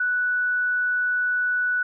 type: tone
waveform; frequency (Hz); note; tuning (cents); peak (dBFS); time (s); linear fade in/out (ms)
sine; 1480; F#6; 0; -20; 0-1.83; 5
effects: none